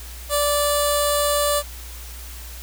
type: tone with notch filter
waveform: 10% pulse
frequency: 583 Hz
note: D5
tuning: 13 cents flat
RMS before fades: -20 dBFS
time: 0.29-1.63 s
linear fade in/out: 50 ms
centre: 2200 Hz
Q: 0.52
effects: added 60 Hz sine -35 dBFS peak until 2.62 s + white hiss -40 dBFS RMS until 2.62 s